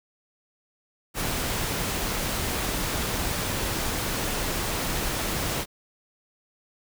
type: noise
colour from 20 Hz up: pink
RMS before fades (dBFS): -28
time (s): 1.14-5.66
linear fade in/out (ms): 50
effects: none